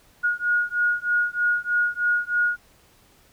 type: beating tone pair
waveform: sine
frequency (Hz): 1440 / 1443.2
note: F#6 / F#6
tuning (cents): -47 / -44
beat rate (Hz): 3.2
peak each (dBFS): -23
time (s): 0.23-2.57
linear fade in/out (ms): 20
effects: pink hiss -57 dBFS RMS until 3.32 s